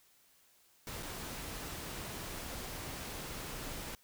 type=noise with dropouts; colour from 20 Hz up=pink; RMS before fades=-43 dBFS; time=0.87-3.95 s; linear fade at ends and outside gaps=1 ms; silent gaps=1.026-1.03 s; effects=white hiss -67 dBFS RMS until 4.03 s